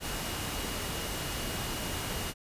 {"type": "tone in noise", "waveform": "sine", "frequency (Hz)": 2874, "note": "F7", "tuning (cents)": 49, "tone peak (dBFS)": -45, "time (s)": [0, 2.34], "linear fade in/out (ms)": 50, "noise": "pink", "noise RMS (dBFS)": -35, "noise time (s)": [0, 2.34], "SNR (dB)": -13, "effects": ["resampled to 32000 Hz"]}